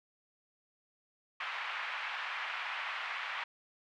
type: band-pass noise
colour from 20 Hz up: white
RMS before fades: -39 dBFS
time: 1.4-3.44 s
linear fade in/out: 5 ms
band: 850 to 2600 Hz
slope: 24 dB/octave
effects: none